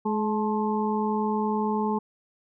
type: harmonic tone with a mistuned harmonic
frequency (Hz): 212.2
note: G#3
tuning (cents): +38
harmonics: 1 / 2 / 4 / 5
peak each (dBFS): -26 / -29 / -29 / -34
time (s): 0.05-1.99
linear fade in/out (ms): 10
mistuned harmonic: 4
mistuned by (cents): +44
effects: none